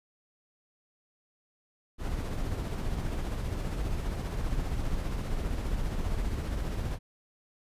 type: noise with tremolo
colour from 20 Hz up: brown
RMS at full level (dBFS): -30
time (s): 1.98-6.99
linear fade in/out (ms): 50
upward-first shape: sine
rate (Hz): 15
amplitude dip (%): 35
effects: resampled to 32000 Hz